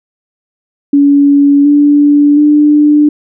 sine tone with pitch steps, 283.8 / 290.5 / 296.9 Hz, C#4 / D4 / D4, +41 / -19 / +19 cents, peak -3 dBFS, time 0.93-3.09 s, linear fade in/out 5 ms, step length 720 ms, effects none

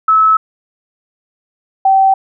sine tone pair in turn, 1299 / 772.4 Hz, E6 / G5, -26 / -26 cents, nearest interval major sixth, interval 900 cents, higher first, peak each -6 dBFS, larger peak neither, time 0.08-0.37 / 1.85-2.14 s, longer neither, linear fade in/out 5 ms, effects none

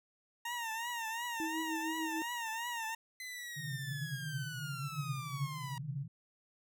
20% pulse tone with vibrato, 925 Hz, A#5, 14 cents flat, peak -32 dBFS, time 0.45-2.95 s, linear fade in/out 5 ms, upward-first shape triangle, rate 2.8 Hz, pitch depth 98 cents each way
sine tone with tremolo, 321 Hz, E4, 46 cents flat, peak -35 dBFS, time 1.4-2.22 s, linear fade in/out 0 ms, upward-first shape sine, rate 6.7 Hz, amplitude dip 50%
sawtooth linear sweep, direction down, 2040 to 948 Hz, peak -39 dBFS, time 3.2-5.78 s, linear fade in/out 2 ms
white band-pass noise, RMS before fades -41 dBFS, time 3.56-6.08 s, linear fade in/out 10 ms, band 130 to 150 Hz, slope 96 dB/octave
effects none

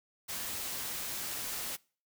white noise, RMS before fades -38 dBFS, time 0.28-1.77 s, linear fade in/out 20 ms, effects noise-tail reverb RT60 0.4 s tail -24 dB re dry

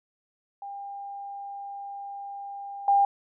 sine tone with level steps, 800 Hz, G5, 35 cents sharp, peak -35 / -17 dBFS, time 0.62-3.05 s, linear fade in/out 2 ms, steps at 2.88 s, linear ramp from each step 2 ms, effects none

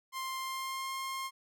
sawtooth tone with pitch glide, 1052 to 1065.5 Hz, C6 to C6, +9 to +31 cents, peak -32 dBFS, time 0.12-1.31 s, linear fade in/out 50 ms, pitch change +22 cents, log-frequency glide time 0.39-0.93 s, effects none

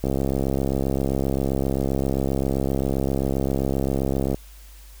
click train, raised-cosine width 2 ms, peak -10 dBFS, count 292, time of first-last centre 0.04-4.345 s, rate 67.6 Hz, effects added 50 Hz sine -42 dBFS peak until 5 s + white hiss -51 dBFS RMS until 5 s

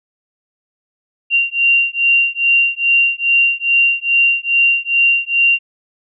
sine beating tone pair, 2766 / 2768.4 Hz, F7 / F7, -17 / -16 cents, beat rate 2.4 Hz, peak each -14 dBFS, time 1.3-5.59 s, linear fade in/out 50 ms, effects none

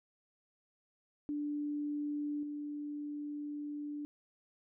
sine tone with level steps, 293.7 Hz, D4, in tune, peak -34 / -38 dBFS, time 1.29-4.05 s, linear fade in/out 0 ms, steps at 2.43 s, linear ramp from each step 2 ms, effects none

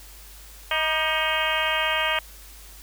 harmonic tone with a mistuned harmonic, 315.6 Hz, D#4, 25 cents sharp, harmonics 2 / 3 / 4 / 5 / 6 / 7 / 8 / 9 / 10, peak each -30 / -30 / -30 / -30 / -30 / -30 / -30 / -30 / -30 dBFS, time 0.71-2.19 s, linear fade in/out 2 ms, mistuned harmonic 4, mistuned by -61 cents, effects added 50 Hz sine -45 dBFS peak until 2.82 s + white hiss -47 dBFS RMS until 2.82 s

